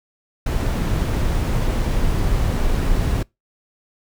brown noise, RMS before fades -19 dBFS, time 0.46-3.23 s, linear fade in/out 5 ms, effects noise-tail reverb RT60 0.2 s tail -25 dB re dry

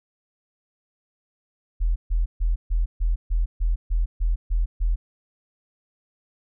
sine tone bursts, 41.2 Hz, E1, in tune, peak -18 dBFS, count 11, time 1.8-4.96 s, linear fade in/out 20 ms, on 160 ms, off 140 ms, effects none

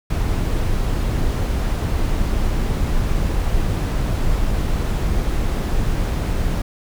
brown noise, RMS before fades -19 dBFS, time 0.1-6.62 s, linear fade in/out 5 ms, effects none

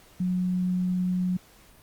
sine tone, 181.8 Hz, F#3, 30 cents flat, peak -23 dBFS, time 0.2-1.37 s, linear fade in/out 5 ms, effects pink hiss -55 dBFS RMS until 1.82 s + Opus 48 kbps

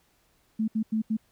sine tone bursts at uneven times, 219.3 Hz, A3, 6 cents flat, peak -23 dBFS, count 4, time 0.59-0.68 / 0.75-0.83 / 0.92-1.02 / 1.1-1.17 s, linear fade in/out 10 ms, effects pink hiss -67 dBFS RMS until 1.31 s

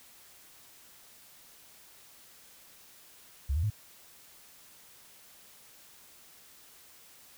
sine tone with pitch steps, 69.1 / 80.9 / 106.1 Hz, C#2 / E2 / G#2, -5 / -32 / +38 cents, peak -26 dBFS, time 3.49-3.703 s, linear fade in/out 10 ms, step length 71 ms, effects white hiss -56 dBFS RMS until 7.37 s

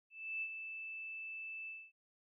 sine tone with ADSR envelope, 2637 Hz, E7, in tune, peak -36 dBFS, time 0.1-1.92 s, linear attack 320 ms, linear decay 58 ms, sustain -7 dB, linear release 240 ms, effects none

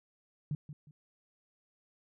sine tone with echo, 148.2 Hz, D3, 16 cents sharp, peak -31 dBFS, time 0.51-0.55 s, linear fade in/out 2 ms, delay 180 ms, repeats 2, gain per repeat -11 dB, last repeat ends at 0.91 s, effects none

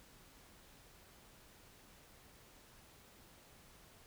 silence, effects pink hiss -62 dBFS RMS until 4.06 s

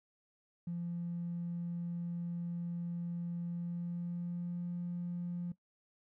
triangle tone with pitch glide, 172.2 to 174.81 Hz, F3 to F3, -24 to +2 cents, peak -32 dBFS, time 0.67-5.52 s, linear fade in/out 5 ms, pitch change +26 cents, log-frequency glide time 3.44-4.67 s, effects noise-tail reverb RT60 0.1 s tail -20 dB re dry + tanh soft clip ceiling -34 dBFS

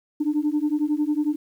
sine beating tone pair, 293.7 / 304.7 Hz, D4 / D#4, 0 / -36 cents, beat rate 11 Hz, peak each -22 dBFS, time 0.2-1.36 s, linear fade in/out 10 ms, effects tanh soft clip ceiling -15 dBFS + 9-bit

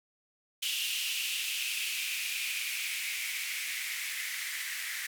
violet noise with band-pass filter sweep, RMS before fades -35 dBFS, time 0.62-5.07 s, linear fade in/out 10 ms, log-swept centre 2900 to 1900 Hz, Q 5.1, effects none

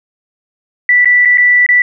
sine tone with dropouts, 1968 Hz, B6, 7 cents flat, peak -5 dBFS, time 0.89-1.82 s, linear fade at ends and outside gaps 2 ms, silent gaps 1.047-1.056 / 1.251-1.255 / 1.374-1.381 / 1.664-1.689 s, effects none

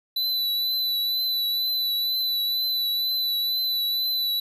square tone with vibrato, 3983 Hz, B7, 14 cents sharp, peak -23 dBFS, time 0.16-4.4 s, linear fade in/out 5 ms, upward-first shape triangle, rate 2.1 Hz, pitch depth 31 cents each way, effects none

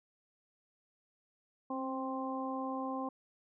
harmonic tone with a mistuned harmonic, 262.5 Hz, C4, 6 cents sharp, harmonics 1 / 2 / 3 / 4, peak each -38 / -42 / -42 / -41 dBFS, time 1.7-3.09 s, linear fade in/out 5 ms, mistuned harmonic 1, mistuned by +24 cents, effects none

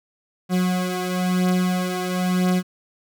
40% pulse beating tone pair, 181.8 / 182.8 Hz, F#3 / F#3, -30 / -21 cents, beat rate 1 Hz, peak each -20 / -24 dBFS, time 0.49-2.63 s, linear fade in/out 50 ms, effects none

